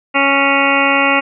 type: harmonic tone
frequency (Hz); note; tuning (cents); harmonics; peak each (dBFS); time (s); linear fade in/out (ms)
277.2; C#4; 0; 1 / 2 / 3 / 4 / 5 / 7 / 8 / 9 / 10; -19 / -19 / -19 / -19 / -19 / -19 / -19 / -19 / -19; 0.14-1.21; 20
effects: none